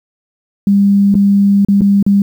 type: tone with dropouts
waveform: sine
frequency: 200 Hz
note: G3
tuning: 35 cents sharp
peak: -6 dBFS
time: 0.67-2.22 s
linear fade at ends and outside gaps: 2 ms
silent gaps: 1.143-1.152 / 1.649-1.685 / 1.809-1.817 / 2.027-2.064 s
effects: 7-bit